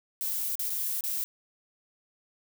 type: noise with dropouts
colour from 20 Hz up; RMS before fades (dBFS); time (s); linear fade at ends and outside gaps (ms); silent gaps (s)
violet; -31; 0.21-1.24; 0; 0.554-0.594 / 0.696-0.703 / 1.008-1.038
effects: none